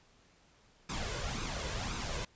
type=noise with flanger; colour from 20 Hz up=pink; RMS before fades=-37 dBFS; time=0.89-2.25 s; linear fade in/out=5 ms; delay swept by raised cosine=0.79 to 1.99 ms; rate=1.9 Hz; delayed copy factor=+0.55; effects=pink hiss -65 dBFS RMS until 2.35 s + resampled to 16000 Hz